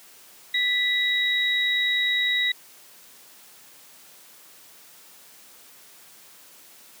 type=tone pair together; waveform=sine; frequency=1975.5 / 3825 Hz; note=B6 / A#7; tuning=0 / +44 cents; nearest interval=major seventh; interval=1144 cents; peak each=-23 dBFS; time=0.54-2.52 s; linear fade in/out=5 ms; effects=white hiss -50 dBFS RMS until 7 s + high-pass 150 Hz 12 dB/octave